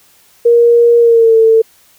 sine tone with pitch glide, 471.5 to 447.6 Hz, A#4 to A4, +20 to +30 cents, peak -4 dBFS, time 0.45-1.62 s, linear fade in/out 10 ms, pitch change -90 cents, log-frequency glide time 0.99-1.36 s, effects white hiss -48 dBFS RMS until 1.98 s

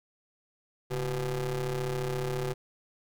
30% pulse ring-modulated tone, 120.9 Hz, B2, 36 cents flat, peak -24 dBFS, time 0.9-2.54 s, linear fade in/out 20 ms, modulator 259 Hz, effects none

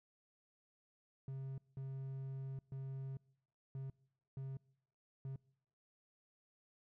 triangle tone bursts at uneven times, 134.3 Hz, C3, 46 cents sharp, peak -40 dBFS, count 6, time 1.28-1.58 / 1.77-2.59 / 2.72-3.17 / 3.75-3.9 / 4.37-4.57 / 5.25-5.36 s, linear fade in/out 2 ms, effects noise-tail reverb RT60 0.8 s tail -25 dB re dry

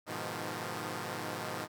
5% pulse chord, F half-diminished seventh, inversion first, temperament equal with one note detuned, 103.83 / 123.47 / 154.49 / 174.61 Hz, Ab2 / Cb3 / Eb3 / F3, 0 / 0 / -12 / 0 cents, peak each -31 dBFS, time 0.06-1.68 s, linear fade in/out 50 ms, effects none

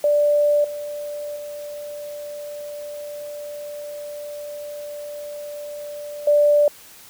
sine tone with level steps, 587.3 Hz, D5, in tune, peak -14 / -27 / -30 / -12 dBFS, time 0.04-6.68 s, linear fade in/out 2 ms, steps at 0.64 / 1.36 / 6.27 s, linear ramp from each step 5 ms, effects white hiss -45 dBFS RMS until 7.09 s

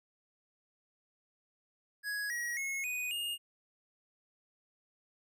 square tone with pitch steps, 1668 / 1905 / 2176 / 2485 / 2838 Hz, G#6 / A#6 / C#7 / D#7 / F7, +7 / +37 / -33 / -3 / +27 cents, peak -35 dBFS, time 2.03-3.38 s, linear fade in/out 50 ms, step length 270 ms, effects none

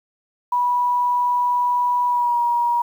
sine tone with pitch glide, 978 to 954 Hz, B5 to A#5, -17 to +40 cents, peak -16 dBFS, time 0.52-2.82 s, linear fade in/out 5 ms, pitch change -43 cents, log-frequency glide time 2.07-2.39 s, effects 8-bit

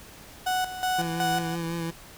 35% pulse tone with tremolo, 740 Hz, F#5, in tune, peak -22 dBFS, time 0.46-1.56 s, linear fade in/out 10 ms, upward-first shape square, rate 2.7 Hz, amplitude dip 70%
25% pulse tone with vibrato, 167.3 Hz, E3, 26 cents sharp, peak -25 dBFS, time 0.98-1.91 s, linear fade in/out 10 ms, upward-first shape sine, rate 5.5 Hz, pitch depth 25 cents each way
effects pink hiss -47 dBFS RMS until 2.17 s

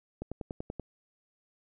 click train, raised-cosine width 2 ms, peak -23 dBFS, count 7, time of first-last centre 0.22-0.797 s, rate 10.4 Hz, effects none

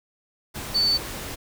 sine tone in noise, 4510 Hz, C#8, 29 cents sharp, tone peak -18 dBFS, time 0.74-0.98 s, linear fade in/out 20 ms, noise pink, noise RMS -34 dBFS, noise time 0.54-1.36 s, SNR +13 dB, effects none

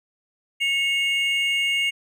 triangle tone pair together, 2198 / 2819 Hz, C#7 / F7, -15 / +16 cents, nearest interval major third, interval 431 cents, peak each -21 dBFS, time 0.6-1.91 s, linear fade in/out 20 ms, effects none

